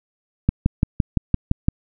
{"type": "click train", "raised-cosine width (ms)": 5, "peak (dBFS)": -3, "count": 8, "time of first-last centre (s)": [0.49, 1.685], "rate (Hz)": 5.86, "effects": []}